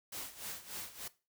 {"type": "noise with tremolo", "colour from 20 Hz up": "white", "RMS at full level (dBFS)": -42, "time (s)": [0.12, 1.08], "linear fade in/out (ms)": 5, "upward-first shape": "sine", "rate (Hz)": 3.4, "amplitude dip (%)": 80, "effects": ["noise-tail reverb RT60 0.3 s tail -18 dB re dry"]}